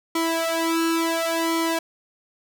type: tone with flanger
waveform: sawtooth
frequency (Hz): 329.6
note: E4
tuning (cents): 0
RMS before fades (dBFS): -23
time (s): 0.15-1.79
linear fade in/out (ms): 5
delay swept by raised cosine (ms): 0.92 to 2.32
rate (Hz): 0.71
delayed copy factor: +1
effects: none